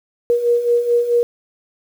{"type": "beating tone pair", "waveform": "sine", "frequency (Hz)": [473.5, 478.1], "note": ["A#4", "A#4"], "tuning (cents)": [27, 44], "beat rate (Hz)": 4.6, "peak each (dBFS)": [-20, -14], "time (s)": [0.3, 1.23], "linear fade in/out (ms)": 0, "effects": ["7-bit"]}